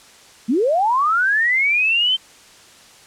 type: linear sweep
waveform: sine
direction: up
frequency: 201.3 to 3129 Hz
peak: -14 dBFS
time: 0.48-2.17 s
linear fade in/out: 20 ms
effects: white hiss -46 dBFS RMS until 3.06 s + low-pass 8000 Hz 12 dB/octave